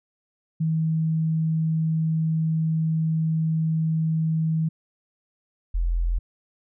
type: tone pair in turn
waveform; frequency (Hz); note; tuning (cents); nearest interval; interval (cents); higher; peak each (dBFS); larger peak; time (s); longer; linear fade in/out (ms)
sine; 160 / 42.7; D#3 / F1; +49 / -38; octave + major seventh; 2287; first; -20; neither; 0.6-4.69 / 5.74-6.19; first; 10
effects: none